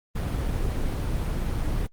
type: noise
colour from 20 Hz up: brown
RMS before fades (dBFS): -26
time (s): 0.15-1.87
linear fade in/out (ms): 10
effects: Opus 24 kbps